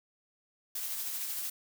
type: noise with tremolo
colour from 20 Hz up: blue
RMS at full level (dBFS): -35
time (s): 0.75-1.5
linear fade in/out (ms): 5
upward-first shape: triangle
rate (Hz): 13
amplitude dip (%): 35
effects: none